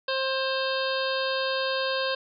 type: harmonic tone with a mistuned harmonic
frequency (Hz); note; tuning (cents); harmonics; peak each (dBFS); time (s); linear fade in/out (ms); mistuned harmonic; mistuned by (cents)
530; C5; +22; 1 / 2 / 3 / 5 / 6 / 7 / 8 / 9; -28 / -33 / -32 / -36 / -37 / -35 / -37 / -38; 0.08-2.15; 5; 6; -22
effects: none